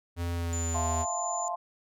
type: tone with pitch glide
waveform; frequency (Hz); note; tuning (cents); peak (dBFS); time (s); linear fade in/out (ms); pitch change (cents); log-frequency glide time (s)
square; 85.9 to 81.5; F2 to E2; -28 to -19; -30; 0.16-1.06; 50; -91; 0.33-0.92
type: tone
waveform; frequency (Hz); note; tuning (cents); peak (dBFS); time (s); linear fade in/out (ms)
sine; 7040; A8; 0; -34; 0.53-1.48; 0
type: chord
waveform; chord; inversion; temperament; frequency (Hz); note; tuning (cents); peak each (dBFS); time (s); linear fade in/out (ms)
sine; F major seventh; third; just; 654.8 / 698.5 / 873.1 / 1047.7; E5 / F5 / A5 / C6; -12 / 0 / -14 / +2; -39 / -33 / -37 / -35; 0.74-1.56; 10
effects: none